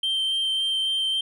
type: tone with vibrato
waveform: sine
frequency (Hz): 3136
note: G7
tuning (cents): 0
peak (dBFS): -19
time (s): 0.03-1.21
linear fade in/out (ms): 5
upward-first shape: sine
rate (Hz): 3.6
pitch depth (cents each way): 9
effects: tanh soft clip ceiling -21 dBFS